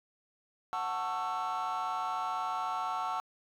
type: chord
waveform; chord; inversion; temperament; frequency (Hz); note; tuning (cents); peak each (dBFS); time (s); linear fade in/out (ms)
triangle; F# minor seventh; none; just; 740 / 888 / 1110 / 1332; F#5 / A5 / C#6 / E6; 0 / +16 / +2 / +18; -34; 0.73-3.2; 0
effects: tanh soft clip ceiling -26 dBFS